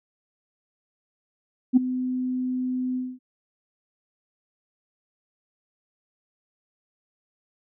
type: tone with ADSR envelope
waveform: sine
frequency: 254.1 Hz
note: B3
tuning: 49 cents sharp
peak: -9 dBFS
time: 1.73-3.19 s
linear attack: 37 ms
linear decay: 13 ms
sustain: -15 dB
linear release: 230 ms
effects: tanh soft clip ceiling -7 dBFS